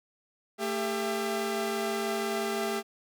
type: tone cluster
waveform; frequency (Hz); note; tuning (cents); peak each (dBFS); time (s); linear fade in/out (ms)
sawtooth; 222.7 / 399.4 / 672; A3 / G4 / E5; +21 / +32 / +33; -31 / -27 / -32; 0.58-2.83; 50
effects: none